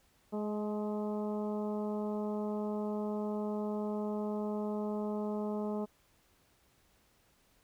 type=harmonic tone with a mistuned harmonic; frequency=210 Hz; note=G#3; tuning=19 cents sharp; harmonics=1 / 2 / 3 / 4 / 5 / 6; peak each=-35 / -38 / -42 / -46 / -50 / -54 dBFS; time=0.32-5.86 s; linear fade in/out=20 ms; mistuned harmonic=4; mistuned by=+17 cents; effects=pink hiss -69 dBFS RMS until 7.63 s